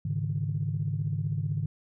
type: chord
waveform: sine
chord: Ab suspended fourth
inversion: none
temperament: equal with one note detuned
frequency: 103.83 / 139.88 / 155.56 Hz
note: Ab2 / Db3 / Eb3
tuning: 0 / +16 / 0 cents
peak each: -31 dBFS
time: 0.05-1.66 s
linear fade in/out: 5 ms
effects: tanh soft clip ceiling -18 dBFS